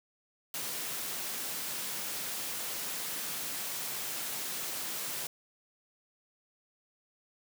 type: high-pass noise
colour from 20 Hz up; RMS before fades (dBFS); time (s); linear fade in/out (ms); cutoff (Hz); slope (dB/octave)
white; -37; 0.54-5.27; 2; 110; 48
effects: none